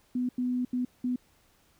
sine tone bursts at uneven times, 249 Hz, B3, 14 cents sharp, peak -26 dBFS, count 4, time 0.15-0.29 / 0.38-0.65 / 0.73-0.85 / 1.04-1.16 s, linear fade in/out 5 ms, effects pink hiss -65 dBFS RMS until 1.79 s

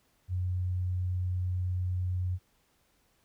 sine tone, 90.9 Hz, F#2, 30 cents flat, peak -28 dBFS, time 0.28-2.39 s, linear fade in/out 50 ms, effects pink hiss -70 dBFS RMS until 3.24 s

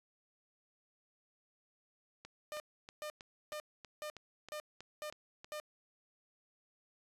click train, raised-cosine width 0.2 ms, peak -32 dBFS, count 11, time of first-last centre 2.25-5.445 s, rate 3.13 Hz
sawtooth tone bursts, 604 Hz, D5, 48 cents sharp, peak -37 dBFS, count 7, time 2.52-5.6 s, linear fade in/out 0 ms, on 80 ms, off 420 ms
effects resampled to 32000 Hz

